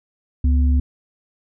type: tone pair together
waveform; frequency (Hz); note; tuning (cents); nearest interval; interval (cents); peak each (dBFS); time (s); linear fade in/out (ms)
sine; 70.15 / 250; C#2 / B3; +21 / +21; octave + minor seventh; 2200; -13 / -25; 0.44-0.8; 5
effects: none